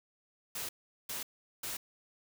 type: noise bursts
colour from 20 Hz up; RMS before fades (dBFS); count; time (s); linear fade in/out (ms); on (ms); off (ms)
white; -39; 3; 0.55-1.77; 5; 140; 400
effects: none